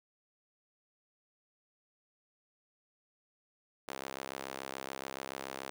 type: tone with high-pass filter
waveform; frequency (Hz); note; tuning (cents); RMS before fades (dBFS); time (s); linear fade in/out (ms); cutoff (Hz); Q
sawtooth; 67; C2; +42; -43; 3.88-5.7; 0; 480; 0.78
effects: none